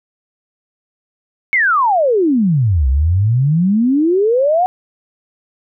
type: exponential two-way sweep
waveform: sine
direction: down then up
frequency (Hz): 2244 to 63 to 754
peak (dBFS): -10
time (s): 1.53-4.66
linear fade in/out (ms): 0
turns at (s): 2.88
effects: none